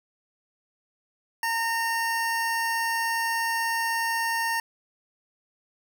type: tone pair together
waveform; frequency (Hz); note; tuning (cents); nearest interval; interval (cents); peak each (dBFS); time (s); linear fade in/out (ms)
square; 916.5 / 1833; A#5 / A#6; -30 / -30; octave; 1200; -28; 1.43-4.6; 2
effects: none